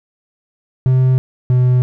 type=tone pair in turn; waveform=triangle; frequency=129.2 / 125.67 Hz; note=C3 / B2; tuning=-21 / +31 cents; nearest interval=unison; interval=48 cents; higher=first; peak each=-7 dBFS; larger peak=neither; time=0.86-1.18 / 1.5-1.82 s; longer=neither; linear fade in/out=0 ms; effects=none